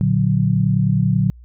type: chord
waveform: sine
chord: Bb augmented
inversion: none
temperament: equal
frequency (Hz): 116.54 / 146.83 / 185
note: Bb2 / D3 / F#3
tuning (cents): 0 / 0 / 0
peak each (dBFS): -18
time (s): 0.01-1.3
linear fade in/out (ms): 0
effects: added 60 Hz sine -39 dBFS peak until 1.44 s